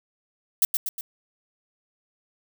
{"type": "noise with echo", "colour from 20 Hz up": "violet", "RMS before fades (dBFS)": -18, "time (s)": [0.62, 0.65], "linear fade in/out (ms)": 2, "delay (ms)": 120, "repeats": 3, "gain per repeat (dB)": -5, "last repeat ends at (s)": 1.01, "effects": []}